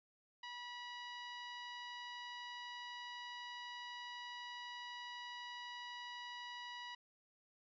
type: tone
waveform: 15% pulse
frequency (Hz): 972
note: B5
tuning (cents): -28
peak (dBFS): -40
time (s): 0.43-6.95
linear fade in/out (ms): 5
effects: resampled to 16000 Hz